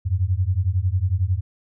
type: beating tone pair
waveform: sine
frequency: 87.31 / 98.31 Hz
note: F2 / G2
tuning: 0 / +5 cents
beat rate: 11 Hz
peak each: -21 dBFS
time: 0.05-1.41 s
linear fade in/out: 20 ms
effects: none